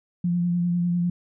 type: tone with vibrato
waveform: sine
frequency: 174.61 Hz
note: F3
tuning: in tune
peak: -20 dBFS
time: 0.24-1.1 s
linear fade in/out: 5 ms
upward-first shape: sine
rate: 10 Hz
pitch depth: 22 cents each way
effects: none